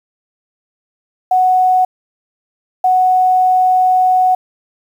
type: tone bursts at uneven times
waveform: sine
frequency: 740 Hz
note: F#5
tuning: in tune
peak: -8 dBFS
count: 2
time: 1.31-1.85 / 2.84-4.35 s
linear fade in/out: 5 ms
effects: 7-bit

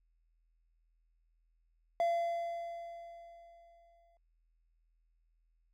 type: tone with exponential decay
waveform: triangle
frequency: 682 Hz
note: F5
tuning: 41 cents flat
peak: -25 dBFS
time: 2-4.17 s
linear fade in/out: 1 ms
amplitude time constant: 470 ms
effects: added 41 Hz sine -70 dBFS peak until 5.73 s

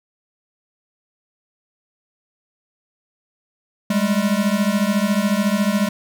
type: beating tone pair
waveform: square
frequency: 197.6 / 211.6 Hz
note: G3 / G#3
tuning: +14 / +33 cents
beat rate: 14 Hz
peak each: -20 dBFS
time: 3.9-5.89 s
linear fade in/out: 5 ms
effects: none

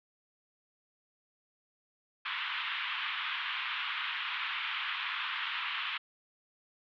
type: band-pass noise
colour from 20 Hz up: white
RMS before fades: -36 dBFS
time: 2.25-5.98 s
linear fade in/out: 10 ms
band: 990 to 3400 Hz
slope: 48 dB/octave
effects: none

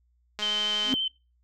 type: click train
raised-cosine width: 0.2 ms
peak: -17 dBFS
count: 114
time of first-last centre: 0.39-0.928 s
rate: 210 Hz
type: tone with vibrato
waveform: sine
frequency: 3093 Hz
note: G7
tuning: 24 cents flat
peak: -25 dBFS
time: 0.42-1.08 s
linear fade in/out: 5 ms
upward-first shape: square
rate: 12 Hz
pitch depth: 16 cents each way
type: tone with exponential growth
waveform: sine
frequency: 261.6 Hz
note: C4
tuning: in tune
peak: -19 dBFS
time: 0.82-0.94 s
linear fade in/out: 0 ms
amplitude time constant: 26 ms
effects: noise-tail reverb RT60 0.3 s tail -26 dB re dry + added 60 Hz sine -64 dBFS peak until 1.43 s

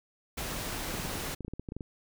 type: noise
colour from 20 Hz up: pink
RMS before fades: -36 dBFS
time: 0.37-1.35 s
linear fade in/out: 10 ms
type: clicks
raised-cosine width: 3 ms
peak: -25 dBFS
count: 12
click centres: 0.941 / 1.051 / 1.155 / 1.407 / 1.448 / 1.481 / 1.536 / 1.596 / 1.688 / 1.721 / 1.766 / 1.808 s
effects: none

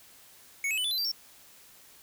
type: tone with pitch steps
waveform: square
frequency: 2217 / 2576 / 2994 / 3479 / 4043 / 4698 / 5459 Hz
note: C#7 / E7 / F#7 / A7 / B7 / D8 / F8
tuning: 0 / -41 / +20 / -20 / +40 / 0 / -40 cents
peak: -28 dBFS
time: 0.64-1.116 s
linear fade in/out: 2 ms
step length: 68 ms
effects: white hiss -55 dBFS RMS until 2.02 s

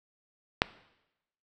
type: click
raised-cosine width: 0.3 ms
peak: -4 dBFS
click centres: 0.619 s
effects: noise-tail reverb RT60 0.9 s tail -19 dB re dry

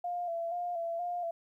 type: tone with vibrato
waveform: sine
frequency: 689 Hz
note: F5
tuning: 24 cents flat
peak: -32 dBFS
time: 0.04-1.31 s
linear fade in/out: 5 ms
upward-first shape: square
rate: 2.1 Hz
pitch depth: 41 cents each way
effects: 12-bit

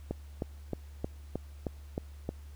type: click train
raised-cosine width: 2 ms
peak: -19 dBFS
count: 8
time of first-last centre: 0.11-2.291 s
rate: 3.21 Hz
effects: added 72 Hz sine -45 dBFS peak until 2.55 s + pink hiss -62 dBFS RMS until 2.55 s

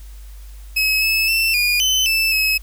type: tone with pitch steps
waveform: 30% pulse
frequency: 2565 / 2602 / 2674 / 2436 / 3043 / 2642 / 2568 Hz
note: E7 / E7 / E7 / D#7 / F#7 / E7 / E7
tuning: -48 / -23 / +24 / -37 / +48 / +3 / -46 cents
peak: -12 dBFS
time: 0.76-2.58 s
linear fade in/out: 10 ms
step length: 260 ms
effects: added 50 Hz sine -34 dBFS peak until 2.62 s + white hiss -50 dBFS RMS until 2.62 s

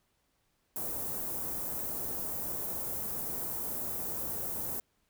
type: band-stop noise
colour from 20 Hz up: white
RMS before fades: -36 dBFS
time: 0.76-4.8 s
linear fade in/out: 0 ms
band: 710 to 14000 Hz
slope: 12 dB/octave
effects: pink hiss -75 dBFS RMS until 5.09 s

